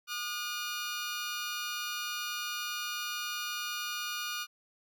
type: tone pair together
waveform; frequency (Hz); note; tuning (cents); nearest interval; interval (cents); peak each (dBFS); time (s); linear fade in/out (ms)
15% pulse; 1212.6 / 1442; D#6 / F#6; -45 / -45; minor third; 300; -32 / -30; 0.07-4.47; 50
effects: none